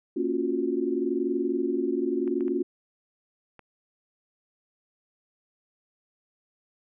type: chord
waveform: sine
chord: Gb major seventh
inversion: first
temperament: equal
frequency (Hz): 233.1 / 277.2 / 349.2 / 370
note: Bb3 / Db4 / F4 / Gb4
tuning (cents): 0 / 0 / 0 / 0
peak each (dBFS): -33 / -29 / -28 / -30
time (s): 0.16-2.63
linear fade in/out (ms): 10
type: clicks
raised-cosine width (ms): 0.5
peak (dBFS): -32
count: 4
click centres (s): 2.277 / 2.408 / 2.481 / 3.593
effects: none